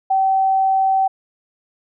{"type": "tone", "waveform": "sine", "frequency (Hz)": 769, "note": "G5", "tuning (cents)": -33, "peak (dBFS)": -13, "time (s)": [0.1, 1.08], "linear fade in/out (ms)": 10, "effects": []}